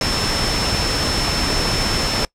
sine tone in noise, 5320 Hz, E8, 15 cents sharp, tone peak -22 dBFS, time 0.01-2.25 s, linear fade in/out 2 ms, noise pink, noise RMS -20 dBFS, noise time 0.01-2.25 s, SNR -5 dB, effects noise-tail reverb RT60 0.1 s tail -23 dB re dry + low-pass 8000 Hz 12 dB/octave

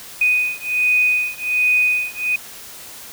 sine beating tone pair, 2489 / 2490.3 Hz, D#7 / D#7, 0 / +1 cents, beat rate 1.3 Hz, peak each -18 dBFS, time 0.21-2.36 s, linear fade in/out 5 ms, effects white hiss -37 dBFS RMS until 3.12 s

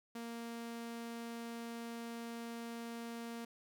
sawtooth tone, 232.7 Hz, A#3, 3 cents flat, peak -39 dBFS, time 0.15-3.45 s, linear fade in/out 5 ms, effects none

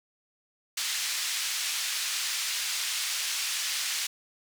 white band-pass noise, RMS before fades -31 dBFS, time 0.77-4.07 s, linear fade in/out 5 ms, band 1900 to 6600 Hz, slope 12 dB/octave, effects none

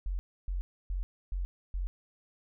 sine tone bursts, 45.42 Hz, F#1, 31 cents flat, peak -30 dBFS, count 5, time 0.06-1.87 s, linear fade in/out 0 ms, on 130 ms, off 290 ms, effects none

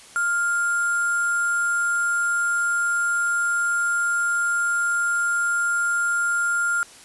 sine tone with sample-and-hold, 1400 Hz, F6, 4 cents sharp, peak -19 dBFS, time 0.16-6.83 s, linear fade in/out 0 ms, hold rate 8820 Hz, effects white hiss -46 dBFS RMS until 7.04 s + resampled to 24000 Hz

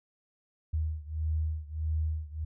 sine beating tone pair, 77.78 / 79.38 Hz, D#2 / D#2, 0 / +35 cents, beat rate 1.6 Hz, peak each -31 / -33 dBFS, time 0.73-2.45 s, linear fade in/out 10 ms, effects none

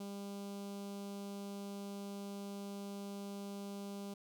sawtooth tone with notch filter, 200 Hz, G3, 35 cents sharp, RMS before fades -45 dBFS, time 0-4.14 s, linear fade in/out 5 ms, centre 1800 Hz, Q 0.83, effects none

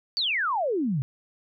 sine exponential sweep, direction down, 4699 to 123.47 Hz, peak -23 dBFS, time 0.17-1.02 s, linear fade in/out 0 ms, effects none

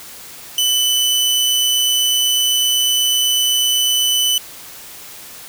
sawtooth tone with amplitude modulation, 3000 Hz, F#7, 23 cents sharp, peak -9 dBFS, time 0.58-4.38 s, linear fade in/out 2 ms, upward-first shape sine, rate 128 Hz, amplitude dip 30%, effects white hiss -36 dBFS RMS until 5.48 s

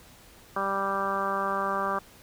harmonic tone, 196 Hz, G3, in tune, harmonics 1 / 2 / 3 / 4 / 5 / 6 / 7 / 8, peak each -38 / -36 / -34 / -35 / -34 / -29 / -38 / -37 dBFS, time 0.56-1.99 s, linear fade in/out 5 ms, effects pink hiss -53 dBFS RMS until 2.22 s

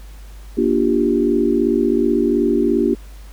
sine chord, G minor seventh, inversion first, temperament equal with one note detuned, 237.4 / 293.7 / 349.2 / 392 Hz, Bb3 / D4 / F4 / G4, +32 / 0 / 0 / 0 cents, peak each -19 dBFS, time 0.57-2.95 s, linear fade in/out 10 ms, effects added 50 Hz sine -34 dBFS peak until 3.32 s + pink hiss -48 dBFS RMS until 3.32 s

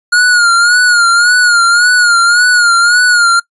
square tone with vibrato, 1430 Hz, F6, 41 cents sharp, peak -6 dBFS, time 0.12-3.4 s, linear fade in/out 10 ms, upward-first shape sine, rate 1.8 Hz, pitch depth 63 cents each way, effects noise-tail reverb RT60 0.1 s tail -22 dB re dry + resampled to 24000 Hz

